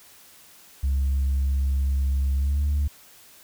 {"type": "tone with pitch glide", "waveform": "sine", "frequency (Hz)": [68, 72.46], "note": ["C#2", "D2"], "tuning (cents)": [-33, -23], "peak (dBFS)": -18, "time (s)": [0.83, 2.88], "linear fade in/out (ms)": 10, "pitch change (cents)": 110, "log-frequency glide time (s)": [2.36, 2.63], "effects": ["tanh soft clip ceiling -18 dBFS", "white hiss -51 dBFS RMS until 3.43 s"]}